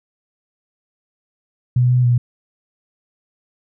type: tone with pitch steps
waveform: sine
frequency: 124.1 / 125.1 / 121.6 Hz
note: B2 / B2 / B2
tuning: +9 / +23 / -26 cents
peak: -11 dBFS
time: 1.76-2.18 s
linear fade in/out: 5 ms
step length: 140 ms
effects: none

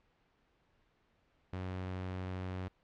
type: tone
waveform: sawtooth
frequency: 92.5 Hz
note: F#2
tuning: in tune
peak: -34 dBFS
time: 1.53-2.68 s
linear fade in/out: 0 ms
effects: pink hiss -73 dBFS RMS until 2.83 s + low-pass 3000 Hz 12 dB/octave

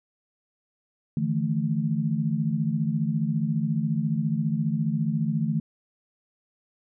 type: chord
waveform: sine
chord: D suspended second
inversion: none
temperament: equal with one note detuned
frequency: 150.26 / 164.81 / 220 Hz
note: D3 / E3 / A3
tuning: +40 / 0 / 0 cents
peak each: -27 dBFS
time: 1.17-5.6 s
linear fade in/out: 2 ms
effects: none

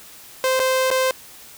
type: tone with dropouts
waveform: sawtooth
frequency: 520 Hz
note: C5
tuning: 11 cents flat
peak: -13 dBFS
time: 0.44-1.11 s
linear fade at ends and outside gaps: 1 ms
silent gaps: 0.594-0.599 / 0.904-0.912 s
effects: white hiss -43 dBFS RMS until 1.57 s

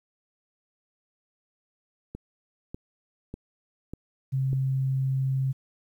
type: click train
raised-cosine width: 3 ms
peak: -23 dBFS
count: 5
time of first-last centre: 2.15-4.531 s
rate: 1.68 Hz
type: tone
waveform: sine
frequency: 133.2 Hz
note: C3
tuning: 31 cents sharp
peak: -23 dBFS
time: 4.32-5.53 s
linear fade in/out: 20 ms
effects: 10-bit

